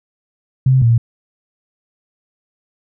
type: tone pair in turn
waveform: sine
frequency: 130.81 / 116.54 Hz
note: C3 / A#2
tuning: 0 / 0 cents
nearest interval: major second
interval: 200 cents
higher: first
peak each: -8 dBFS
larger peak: neither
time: 0.66-0.82 / 0.82-0.98 s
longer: neither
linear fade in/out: 5 ms
effects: none